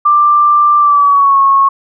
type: tone with pitch glide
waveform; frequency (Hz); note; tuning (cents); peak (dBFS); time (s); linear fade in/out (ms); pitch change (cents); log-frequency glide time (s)
sine; 1182 to 1096.5; D6 to C#6; +11 to -19; -5; 0.05-1.69; 10; -130; 0.78-1.39
effects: none